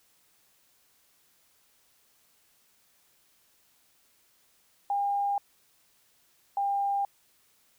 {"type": "tone pair in turn", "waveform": "sine", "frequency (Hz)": [805, 799.4], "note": ["G5", "G5"], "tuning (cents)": [46, 34], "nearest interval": "unison", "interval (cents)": 12, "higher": "first", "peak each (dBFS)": -25, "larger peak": "neither", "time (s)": [[4.9, 5.38], [6.57, 7.05]], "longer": "neither", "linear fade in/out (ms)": 2, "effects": ["white hiss -66 dBFS RMS until 7.78 s"]}